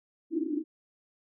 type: band-pass noise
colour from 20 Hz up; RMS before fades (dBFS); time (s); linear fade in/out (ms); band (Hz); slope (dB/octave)
white; -31; 0.3-0.64; 50; 270 to 340; 96
effects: none